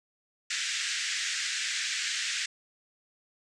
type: band-pass noise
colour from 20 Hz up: pink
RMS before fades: -32 dBFS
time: 0.5-2.46 s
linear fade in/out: 5 ms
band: 1600 to 7900 Hz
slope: 48 dB/octave
effects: none